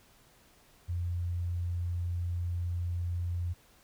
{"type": "tone", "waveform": "sine", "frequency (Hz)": 87.31, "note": "F2", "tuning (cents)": 0, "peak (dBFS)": -30, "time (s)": [0.88, 3.54], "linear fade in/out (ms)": 20, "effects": ["pink hiss -62 dBFS RMS until 3.83 s"]}